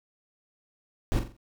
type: noise with echo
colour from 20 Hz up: brown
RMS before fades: -24 dBFS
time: 1.12-1.19 s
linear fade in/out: 0 ms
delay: 44 ms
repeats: 4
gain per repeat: -8 dB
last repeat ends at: 1.366 s
effects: none